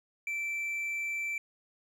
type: tone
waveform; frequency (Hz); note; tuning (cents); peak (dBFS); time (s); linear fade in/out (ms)
triangle; 2334; D7; -11; -30; 0.27-1.38; 2
effects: none